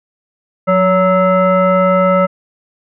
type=tone with frequency modulation; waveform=sine; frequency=563 Hz; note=C#5; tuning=27 cents sharp; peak=-8 dBFS; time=0.67-2.27 s; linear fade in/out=20 ms; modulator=745 Hz; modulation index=1.1; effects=none